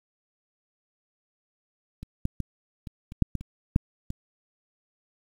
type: clicks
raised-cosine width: 5 ms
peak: -25 / -13 / -17 / -25 / -27 / -6 / -16 / -27 / -7 / -20 dBFS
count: 10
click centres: 2.03 / 2.254 / 2.403 / 2.872 / 3.121 / 3.223 / 3.353 / 3.41 / 3.761 / 4.104 s
effects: 8-bit